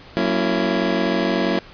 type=chord; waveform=25% pulse; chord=F# dominant seventh; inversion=none; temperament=just; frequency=185 / 231.2 / 277.5 / 333 Hz; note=F#3 / A#3 / C#4 / E4; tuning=0 / -14 / +2 / +18 cents; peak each=-20 / -20 / -22 / -19 dBFS; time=0.17-1.59 s; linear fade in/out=0 ms; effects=pink hiss -43 dBFS RMS until 1.73 s + resampled to 11025 Hz